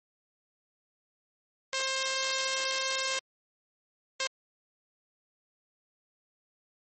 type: tone bursts at uneven times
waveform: 5% pulse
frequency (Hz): 530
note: C5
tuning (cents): +22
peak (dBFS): -17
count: 2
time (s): 1.73-3.19 / 4.2-4.27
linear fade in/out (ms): 2
effects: MP3 32 kbps